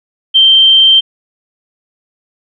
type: tone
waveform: sine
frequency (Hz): 3136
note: G7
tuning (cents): 0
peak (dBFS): -3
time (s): 0.34-1.01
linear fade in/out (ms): 20
effects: none